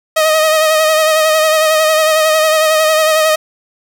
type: tone with vibrato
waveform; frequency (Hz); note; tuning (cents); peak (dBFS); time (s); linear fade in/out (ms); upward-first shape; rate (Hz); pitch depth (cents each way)
sawtooth; 627; D#5; +13; -5; 0.16-3.36; 10; sine; 11; 34
effects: none